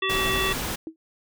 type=harmonic tone; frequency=382.6 Hz; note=G4; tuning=42 cents flat; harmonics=1 / 3 / 5 / 7 / 9; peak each=-29 / -29 / -29 / -29 / -29 dBFS; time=0.02-0.53 s; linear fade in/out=5 ms
type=noise; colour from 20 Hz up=pink; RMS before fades=-29 dBFS; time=0.09-0.76 s; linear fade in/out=10 ms
type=tone with exponential decay; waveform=sine; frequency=321.3 Hz; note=E4; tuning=44 cents flat; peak=-27 dBFS; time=0.87-0.96 s; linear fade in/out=1 ms; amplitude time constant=19 ms
effects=none